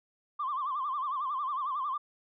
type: tone with vibrato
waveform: sine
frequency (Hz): 1111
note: C#6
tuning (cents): +4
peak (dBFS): -29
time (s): 0.39-1.98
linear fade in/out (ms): 10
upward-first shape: sine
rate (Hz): 11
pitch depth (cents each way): 140
effects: tanh soft clip ceiling -25 dBFS